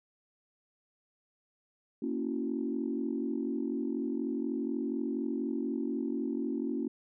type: chord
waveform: sine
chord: F# dominant seventh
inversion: first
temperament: equal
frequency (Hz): 233.1 / 277.2 / 329.6 / 370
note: A#3 / C#4 / E4 / F#4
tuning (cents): 0 / 0 / 0 / 0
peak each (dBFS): -35 / -34 / -37 / -39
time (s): 2.02-6.88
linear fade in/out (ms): 5
effects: tanh soft clip ceiling -20 dBFS